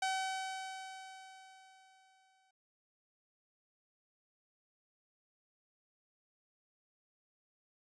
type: tone with exponential decay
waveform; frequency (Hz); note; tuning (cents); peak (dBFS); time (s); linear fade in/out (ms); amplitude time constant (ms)
sawtooth; 761; F#5; +48; -28; 0.02-2.51; 5; 540
effects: resampled to 22050 Hz